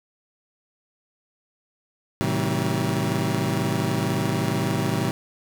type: chord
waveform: 25% pulse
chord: A diminished seventh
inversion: none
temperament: just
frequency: 110 / 132 / 158.4 / 190.08 Hz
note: A2 / C3 / Eb3 / Gb3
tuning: 0 / +16 / +31 / +47 cents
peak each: -24 dBFS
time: 2.21-5.11 s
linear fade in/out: 0 ms
effects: none